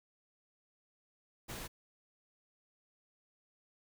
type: noise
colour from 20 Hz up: pink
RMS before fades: -44 dBFS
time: 1.48-1.68 s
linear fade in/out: 20 ms
effects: none